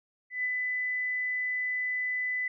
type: tone with ADSR envelope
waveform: sine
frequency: 2000 Hz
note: B6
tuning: 21 cents sharp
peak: -26 dBFS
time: 0.3-2.48 s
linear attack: 140 ms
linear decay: 37 ms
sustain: -2 dB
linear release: 4 ms
effects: none